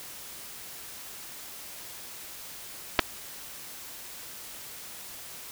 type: clicks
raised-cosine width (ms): 0.3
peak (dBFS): -3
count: 2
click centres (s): 2.991 / 2.994
effects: white hiss -43 dBFS RMS until 5.51 s